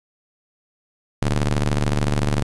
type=ring-modulated tone; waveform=sawtooth; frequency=73.6 Hz; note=D2; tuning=4 cents sharp; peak=-11 dBFS; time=1.22-2.43 s; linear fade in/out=5 ms; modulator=46.7 Hz; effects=resampled to 24000 Hz + 8-bit